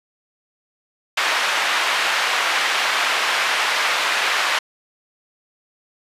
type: band-pass noise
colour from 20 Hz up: white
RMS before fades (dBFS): -20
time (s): 1.17-4.59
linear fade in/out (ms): 5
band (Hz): 830 to 2500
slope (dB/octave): 12
effects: resampled to 32000 Hz